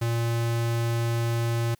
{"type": "tone", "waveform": "square", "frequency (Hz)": 116.54, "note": "A#2", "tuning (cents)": 0, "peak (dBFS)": -24, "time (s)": [0.01, 1.75], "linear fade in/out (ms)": 10, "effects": ["white hiss -65 dBFS RMS until 1.79 s"]}